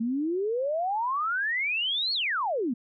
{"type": "exponential two-way sweep", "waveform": "sine", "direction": "up then down", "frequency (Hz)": [220, 4436, 220], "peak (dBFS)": -25, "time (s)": [0, 2.74], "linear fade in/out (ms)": 10, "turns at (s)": 2.13, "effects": []}